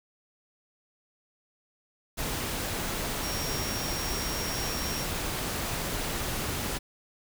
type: tone in noise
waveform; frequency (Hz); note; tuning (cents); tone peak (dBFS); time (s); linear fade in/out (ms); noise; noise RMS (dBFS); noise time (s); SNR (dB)
sine; 5588; F8; 0; -36; 3.22-5.05; 20; pink; -32; 2.17-6.79; -7
effects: none